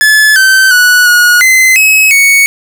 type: tone with pitch steps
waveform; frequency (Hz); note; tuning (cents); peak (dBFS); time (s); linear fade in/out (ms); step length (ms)
45% pulse; 1723 / 1544 / 1473 / 1450 / 2053 / 2564 / 2224; A6 / G6 / F#6 / F#6 / C7 / E7 / C#7; -37 / -27 / -8 / -35 / -33 / -49 / +5; -3; 0.01-2.46; 0; 350
effects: none